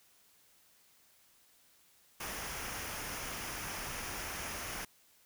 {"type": "noise with comb filter", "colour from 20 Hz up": "pink", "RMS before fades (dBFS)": -41, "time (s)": [2.2, 4.85], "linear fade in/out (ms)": 5, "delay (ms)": 0.25, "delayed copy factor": -0.5, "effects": ["white hiss -66 dBFS RMS until 5.25 s"]}